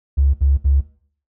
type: tone bursts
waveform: triangle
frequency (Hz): 69.3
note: C#2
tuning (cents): 0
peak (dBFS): -7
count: 3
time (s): 0.17-0.812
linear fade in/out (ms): 20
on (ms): 170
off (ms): 66
effects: noise-tail reverb RT60 0.5 s tail -20 dB re dry + tanh soft clip ceiling -9 dBFS